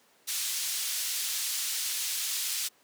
pink band-pass noise, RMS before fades -32 dBFS, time 0.27-2.69 s, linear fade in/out 20 ms, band 3900 to 15000 Hz, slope 12 dB/octave, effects pink hiss -63 dBFS RMS until 2.83 s + high-pass 300 Hz 12 dB/octave

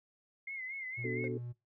sine tone with vibrato, 2101 Hz, C7, 7 cents sharp, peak -39 dBFS, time 0.47-1.28 s, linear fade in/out 5 ms, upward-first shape sine, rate 4.3 Hz, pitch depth 76 cents each way
triangle tone, 120.9 Hz, B2, 36 cents flat, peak -38 dBFS, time 0.97-1.53 s, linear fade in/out 20 ms
sine chord, B minor seventh, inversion none, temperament equal, 246.9 / 293.7 / 370 / 440 Hz, B3 / D4 / F#4 / A4, 0 / 0 / 0 / 0 cents, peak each -41 / -43 / -38 / -39 dBFS, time 1.04-1.38 s, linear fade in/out 5 ms
triangle tone with exponential decay, 521 Hz, C5, 7 cents flat, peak -36 dBFS, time 1.24-1.33 s, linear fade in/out 0 ms, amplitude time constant 19 ms
effects noise-tail reverb RT60 0.2 s tail -18 dB re dry

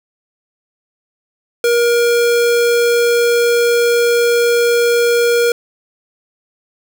square tone, 474 Hz, A#4, 29 cents sharp, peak -11 dBFS, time 1.64-5.52 s, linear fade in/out 2 ms, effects none

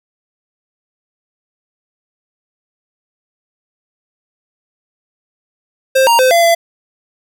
square tone with pitch steps, 528 / 933 / 515 / 681 / 676 Hz, C5 / A#5 / C5 / F5 / E5, +16 / +1 / -28 / -44 / +43 cents, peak -8 dBFS, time 5.95-6.55 s, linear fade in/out 10 ms, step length 120 ms, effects none

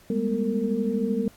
sine tone cluster, 198.8 / 211.6 / 242.3 / 456.8 Hz, G3 / G#3 / B3 / A#4, +25 / +33 / -33 / -35 cents, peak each -28 dBFS, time 0.1-1.28 s, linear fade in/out 2 ms, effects pink hiss -55 dBFS RMS until 1.36 s + AAC 64 kbps

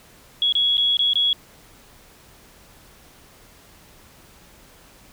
sine tone with dropouts, 3346 Hz, G#7, 12 cents sharp, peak -16 dBFS, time 0.42-1.33 s, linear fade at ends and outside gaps 1 ms, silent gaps 0.524-0.552 / 0.771-0.779 / 0.97-0.992 / 1.134-1.156 s, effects pink hiss -50 dBFS RMS until 5.12 s

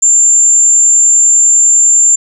sine tone, 7270 Hz, A#8, 44 cents flat, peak -4 dBFS, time 0.02-2.16 s, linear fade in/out 10 ms, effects none

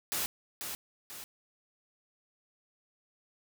white noise with echo, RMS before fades -33 dBFS, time 0.12-0.26 s, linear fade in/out 0 ms, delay 490 ms, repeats 2, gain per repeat -6 dB, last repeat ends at 1.24 s, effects none

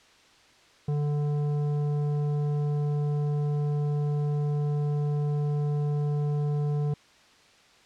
sine tone with tanh clipping, 146.83 Hz, D3, in tune, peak -26 dBFS, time 0.88-6.94 s, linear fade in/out 5 ms, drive 11 dB, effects white hiss -57 dBFS RMS until 7.85 s + low-pass 5000 Hz 12 dB/octave

